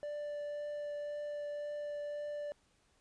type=tone with vibrato; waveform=triangle; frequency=587.3 Hz; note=D5; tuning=in tune; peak=-36 dBFS; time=0.03-2.52 s; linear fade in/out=0 ms; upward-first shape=triangle; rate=1.9 Hz; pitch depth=8 cents each way; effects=pink hiss -72 dBFS RMS until 3 s + resampled to 22050 Hz